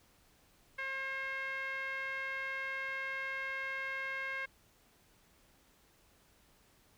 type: tone with low-pass filter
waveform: 5% pulse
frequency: 536 Hz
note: C5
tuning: 42 cents sharp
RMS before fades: -39 dBFS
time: 0.78-4.46 s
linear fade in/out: 10 ms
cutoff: 1900 Hz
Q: 7.2
effects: pink hiss -67 dBFS RMS until 6.97 s